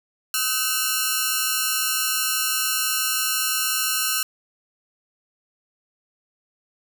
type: ring-modulated tone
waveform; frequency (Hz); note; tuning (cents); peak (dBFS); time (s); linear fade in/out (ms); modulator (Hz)
5% pulse; 1396.9; F6; 0; -6; 0.34-4.23; 2; 120
effects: none